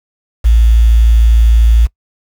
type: tone with quantisation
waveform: sine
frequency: 56.5 Hz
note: A1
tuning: 47 cents sharp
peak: -4 dBFS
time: 0.44-1.87 s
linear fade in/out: 20 ms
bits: 5
effects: noise-tail reverb RT60 0.1 s tail -23 dB re dry